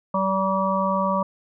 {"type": "harmonic tone", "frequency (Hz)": 192.1, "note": "G3", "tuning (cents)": -35, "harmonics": [1, 3, 5, 6], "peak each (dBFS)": [-25, -25, -25, -25], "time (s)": [0.14, 1.23], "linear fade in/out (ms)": 5, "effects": []}